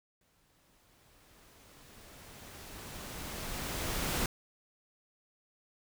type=noise with exponential growth; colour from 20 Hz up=pink; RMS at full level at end=-32 dBFS; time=0.21-4.26 s; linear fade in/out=2 ms; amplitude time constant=880 ms; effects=none